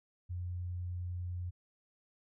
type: tone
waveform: sine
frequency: 89 Hz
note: F2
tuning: 33 cents sharp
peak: -36 dBFS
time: 0.29-1.51 s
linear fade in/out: 20 ms
effects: none